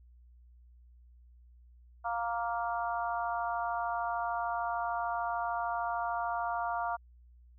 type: harmonic tone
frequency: 233.4 Hz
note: A#3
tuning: 2 cents sharp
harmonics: 3 / 4 / 5 / 6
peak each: -34 / -36 / -38 / -40 dBFS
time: 2.04-6.97 s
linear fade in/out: 20 ms
effects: added 60 Hz sine -55 dBFS peak until 7.58 s